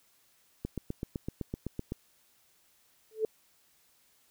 click train, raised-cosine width 3 ms, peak -21 dBFS, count 11, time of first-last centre 0.65-1.921 s, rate 7.87 Hz
sine tone with exponential growth, 437.5 Hz, A4, 10 cents flat, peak -22 dBFS, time 3.11-3.25 s, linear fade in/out 2 ms, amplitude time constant 30 ms
effects white hiss -67 dBFS RMS until 4.3 s

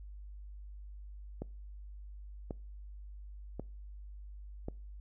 click train, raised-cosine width 2 ms, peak -25 dBFS, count 4, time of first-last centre 1.42-4.684 s, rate 0.919 Hz, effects noise-tail reverb RT60 0.4 s tail -25 dB re dry + added 50 Hz sine -45 dBFS peak until 5 s

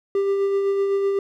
triangle tone with tremolo, 395.5 Hz, G4, 15 cents sharp, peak -15 dBFS, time 0.15-1.19 s, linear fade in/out 2 ms, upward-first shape sine, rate 7.9 Hz, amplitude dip 30%, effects none

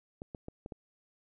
clicks, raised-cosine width 2 ms, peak -28 dBFS, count 5, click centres 0.219 / 0.348 / 0.484 / 0.661 / 0.722 s, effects none

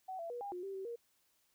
sine tone with pitch steps, 753 / 672 / 483.1 / 806 / 358.2 / 390.7 / 384 / 470.2 Hz, F#5 / E5 / B4 / G5 / F4 / G4 / G4 / A#4, +30 / +33 / -38 / +48 / +44 / -6 / -36 / +15 cents, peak -40 dBFS, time 0.08-0.96 s, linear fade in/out 10 ms, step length 110 ms, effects white hiss -75 dBFS RMS until 1.54 s

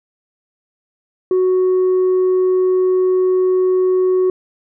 sine tone with tanh clipping, 370 Hz, F#4, in tune, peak -12 dBFS, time 1.31-4.3 s, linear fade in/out 2 ms, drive 1 dB, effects none

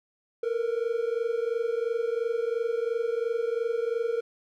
triangle tone pair together, 455 / 477.9 Hz, A#4 / A#4, -42 / +43 cents, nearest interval minor second, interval 85 cents, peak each -26 / -27 dBFS, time 0.43-4.21 s, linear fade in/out 5 ms, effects none

